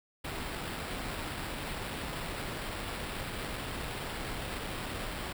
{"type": "noise with sample-and-hold", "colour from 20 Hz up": "pink", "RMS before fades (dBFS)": -38, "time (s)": [0.24, 5.33], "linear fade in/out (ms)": 10, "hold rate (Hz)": 6300, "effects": []}